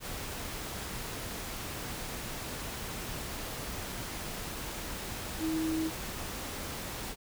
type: tone in noise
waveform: sine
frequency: 319.2 Hz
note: D#4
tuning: 44 cents sharp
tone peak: -29 dBFS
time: 5.39-5.91 s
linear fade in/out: 50 ms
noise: pink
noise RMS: -39 dBFS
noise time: 0-7.16 s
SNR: +7 dB
effects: none